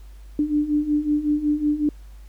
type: beating tone pair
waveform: sine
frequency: 293.7 / 299.1 Hz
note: D4 / D4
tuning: 0 / +32 cents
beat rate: 5.4 Hz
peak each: -24 / -20 dBFS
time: 0.39-1.89 s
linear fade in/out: 2 ms
effects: added 50 Hz sine -39 dBFS peak until 2.28 s + pink hiss -58 dBFS RMS until 2.28 s

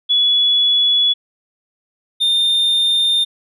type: tone pair in turn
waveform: sine / triangle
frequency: 3400 / 3622 Hz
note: G#7 / A7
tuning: +40 / +49 cents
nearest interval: minor second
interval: 109 cents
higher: second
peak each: -11 / -11 dBFS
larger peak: neither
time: 0.09-1.14 / 2.2-3.25 s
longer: neither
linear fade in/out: 20 ms
effects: resampled to 32000 Hz

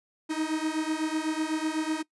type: beating tone pair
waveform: 45% pulse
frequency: 310 / 318 Hz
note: D#4 / D#4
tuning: -6 / +38 cents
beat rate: 8 Hz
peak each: -30 dBFS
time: 0.29-2.03 s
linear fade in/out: 20 ms
effects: noise-tail reverb RT60 0.1 s tail -21 dB re dry + resampled to 24000 Hz

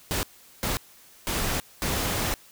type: noise bursts at uneven times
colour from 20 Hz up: pink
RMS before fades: -27 dBFS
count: 4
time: 0.11-0.23 / 0.63-0.77 / 1.27-1.6 / 1.82-2.34 s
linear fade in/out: 0 ms
effects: white hiss -53 dBFS RMS until 2.51 s

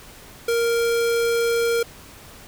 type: tone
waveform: square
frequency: 466.2 Hz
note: A#4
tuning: in tune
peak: -19 dBFS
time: 0.48-1.83 s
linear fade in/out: 5 ms
effects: pink hiss -44 dBFS RMS until 2.47 s

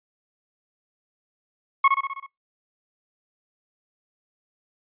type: tone with echo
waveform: 35% pulse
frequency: 1095 Hz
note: C#6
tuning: 22 cents flat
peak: -11 dBFS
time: 1.84-1.88 s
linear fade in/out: 5 ms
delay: 64 ms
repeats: 6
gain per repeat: -4 dB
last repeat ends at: 2.264 s
effects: noise-tail reverb RT60 0.2 s tail -25 dB re dry + resampled to 8000 Hz

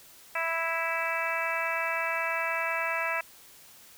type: harmonic tone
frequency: 329.6 Hz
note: E4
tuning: in tune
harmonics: 2 / 3 / 4 / 5 / 6 / 7 / 8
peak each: -35 / -35 / -35 / -35 / -35 / -35 / -35 dBFS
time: 0.35-3.21 s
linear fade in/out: 5 ms
effects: white hiss -53 dBFS RMS until 3.97 s

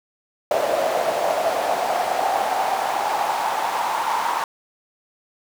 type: noise with high-pass filter sweep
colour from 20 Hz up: brown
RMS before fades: -22 dBFS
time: 0.51-4.44 s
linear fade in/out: 2 ms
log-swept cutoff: 610 to 940 Hz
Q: 5.7
effects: none

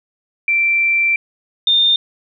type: tone pair in turn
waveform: sine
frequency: 2348 / 3624 Hz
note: D7 / A#7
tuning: -1 / -50 cents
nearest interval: minor sixth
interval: 751 cents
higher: second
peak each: -12 / -10 dBFS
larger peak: second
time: 0.48-1.16 / 1.67-1.96 s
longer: first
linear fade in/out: 2 ms
effects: none

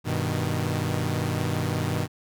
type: chord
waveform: sawtooth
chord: G augmented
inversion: none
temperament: equal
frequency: 98 / 123.47 / 155.56 Hz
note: G2 / B2 / D#3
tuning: 0 / 0 / 0 cents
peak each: -25 dBFS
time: 0.04-2.08 s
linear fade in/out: 50 ms
effects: none

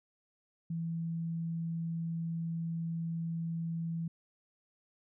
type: tone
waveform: sine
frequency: 165.7 Hz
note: E3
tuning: 9 cents sharp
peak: -33 dBFS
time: 0.7-4.08 s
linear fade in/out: 5 ms
effects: none

